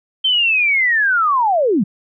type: linear sweep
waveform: sine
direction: down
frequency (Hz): 3136 to 164.81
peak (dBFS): -12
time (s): 0.24-1.84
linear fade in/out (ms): 10
effects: none